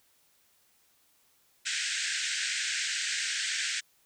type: band-pass noise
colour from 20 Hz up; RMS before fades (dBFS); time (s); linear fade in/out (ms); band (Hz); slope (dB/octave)
pink; -32; 1.65-3.81; 20; 1500 to 8500; 96
effects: white hiss -67 dBFS RMS until 4.05 s